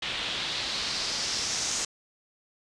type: noise with low-pass filter sweep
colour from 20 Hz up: white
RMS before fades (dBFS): -31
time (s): 0.02-1.85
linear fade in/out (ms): 5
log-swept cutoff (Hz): 3200 to 6600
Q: 2.6
effects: resampled to 22050 Hz